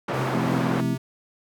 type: band-pass noise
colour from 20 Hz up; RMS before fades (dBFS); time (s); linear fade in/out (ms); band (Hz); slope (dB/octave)
white; -28; 0.08-0.81; 5; 140 to 1000; 12
type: tone with tremolo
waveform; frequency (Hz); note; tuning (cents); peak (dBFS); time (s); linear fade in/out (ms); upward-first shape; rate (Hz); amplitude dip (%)
square; 130.81; C3; 0; -27; 0.13-0.98; 10; triangle; 3.1; 35
type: chord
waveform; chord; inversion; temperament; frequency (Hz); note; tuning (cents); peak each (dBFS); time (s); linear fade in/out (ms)
sine; F major seventh; none; equal with one note detuned; 173.21 / 220 / 261.6 / 329.6; F3 / A3 / C4 / E4; -14 / 0 / 0 / 0; -28 / -28 / -27 / -32; 0.33-0.96; 20
effects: none